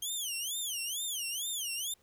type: tone with vibrato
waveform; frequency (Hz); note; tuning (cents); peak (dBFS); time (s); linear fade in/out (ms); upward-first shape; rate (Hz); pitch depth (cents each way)
15% pulse; 3150; G7; +8; -27; 0.02-1.94; 5; sine; 2.2; 250
effects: pink hiss -69 dBFS RMS until 2.02 s